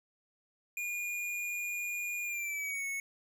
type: tone with pitch glide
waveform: square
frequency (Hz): 2431 to 2204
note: D#7 to C#7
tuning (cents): -41 to -11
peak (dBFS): -35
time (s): 0.77-3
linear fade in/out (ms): 2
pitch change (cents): -170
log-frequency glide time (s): 2.23-2.86
effects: none